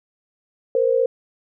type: tone pair together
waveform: sine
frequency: 466.2 / 522.4 Hz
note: A#4 / C5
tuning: 0 / -3 cents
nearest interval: major second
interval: 197 cents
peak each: -18 dBFS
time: 0.75-1.06 s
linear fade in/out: 2 ms
effects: none